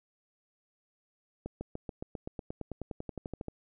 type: accelerating click train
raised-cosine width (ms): 2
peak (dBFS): -24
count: 20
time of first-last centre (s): 1.46-3.483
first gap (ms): 150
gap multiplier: 0.96
effects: none